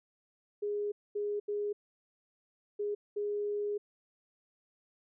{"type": "tone bursts at uneven times", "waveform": "sine", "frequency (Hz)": 412.9, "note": "G#4", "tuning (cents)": -10, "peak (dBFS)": -31, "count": 5, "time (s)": [[0.62, 0.92], [1.15, 1.4], [1.48, 1.73], [2.79, 2.95], [3.16, 3.78]], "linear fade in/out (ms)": 10, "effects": []}